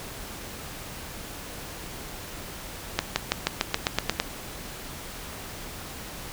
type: accelerating click train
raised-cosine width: 0.2 ms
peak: -4 dBFS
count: 10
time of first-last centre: 2.99-4.2 s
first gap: 170 ms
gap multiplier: 0.94
effects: pink hiss -39 dBFS RMS until 6.32 s